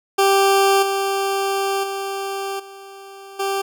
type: tone with level steps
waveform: 20% pulse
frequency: 392 Hz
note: G4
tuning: in tune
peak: -8 / -14 / -19 / -32 / -15 dBFS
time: 0.18-3.62 s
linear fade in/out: 10 ms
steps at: 0.82 / 1.83 / 2.59 / 3.39 s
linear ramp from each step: 10 ms
effects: none